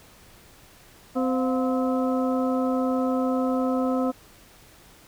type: harmonic tone with a mistuned harmonic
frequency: 258.3 Hz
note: C4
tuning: 22 cents flat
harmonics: 1 / 2 / 3 / 4 / 5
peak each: -23 / -27 / -32 / -37 / -34 dBFS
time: 1.15-4.12 s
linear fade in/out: 20 ms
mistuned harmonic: 3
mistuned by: -140 cents
effects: pink hiss -52 dBFS RMS until 5.07 s